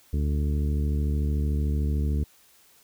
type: harmonic tone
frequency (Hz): 73.42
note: D2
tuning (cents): 0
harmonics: 1 / 2 / 3 / 4 / 5 / 6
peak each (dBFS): -23 / -31 / -34 / -38 / -43 / -42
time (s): 0.13-2.24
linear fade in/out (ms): 5
effects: white hiss -58 dBFS RMS until 2.83 s